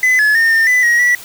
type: tone with pitch steps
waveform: triangle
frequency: 2015 / 1709 / 1825 / 1810 / 1997 / 1894 / 1951 Hz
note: B6 / G#6 / A#6 / A6 / B6 / A#6 / B6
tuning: +34 / +49 / -37 / +48 / +19 / +27 / -22 cents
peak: -7 dBFS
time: 0.03-1.15 s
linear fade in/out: 2 ms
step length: 160 ms
effects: white hiss -34 dBFS RMS until 1.24 s